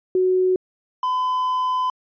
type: tone pair in turn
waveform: sine / triangle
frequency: 370 / 1012.6 Hz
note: F#4 / B5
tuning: 0 / +43 cents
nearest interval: octave + perfect fourth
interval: 1743 cents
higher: second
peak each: -15 / -17 dBFS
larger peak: first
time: 0.15-0.56 / 1.03-1.9 s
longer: second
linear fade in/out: 2 ms
effects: resampled to 11025 Hz